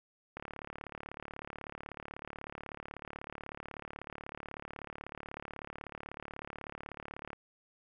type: click train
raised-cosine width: 0.5 ms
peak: -27 dBFS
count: 253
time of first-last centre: 0.37-7.331 s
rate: 36.2 Hz
effects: none